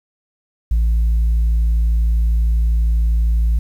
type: tone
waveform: sine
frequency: 56.3 Hz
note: A1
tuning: 40 cents sharp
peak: -10 dBFS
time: 0.71-3.59 s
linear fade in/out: 5 ms
effects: tanh soft clip ceiling -11 dBFS + 8-bit